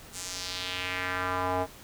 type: tone with band-pass filter sweep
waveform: square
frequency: 91.6 Hz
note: F#2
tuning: 17 cents flat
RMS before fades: -32 dBFS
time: 0.12-1.67 s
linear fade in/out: 50 ms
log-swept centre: 8300 to 700 Hz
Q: 2
effects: pink hiss -49 dBFS RMS until 1.83 s